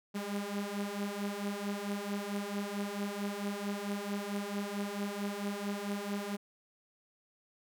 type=beating tone pair; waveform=sawtooth; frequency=200 / 204.5 Hz; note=G3 / G#3; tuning=+35 / -26 cents; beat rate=4.5 Hz; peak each=-35 / -33 dBFS; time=0.14-6.37 s; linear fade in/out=20 ms; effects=none